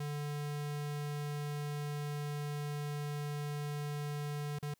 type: tone with dropouts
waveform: square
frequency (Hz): 146.7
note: D3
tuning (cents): -2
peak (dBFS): -37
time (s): 0-4.74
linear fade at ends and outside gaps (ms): 5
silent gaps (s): 4.588-4.626
effects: white hiss -75 dBFS RMS until 4.79 s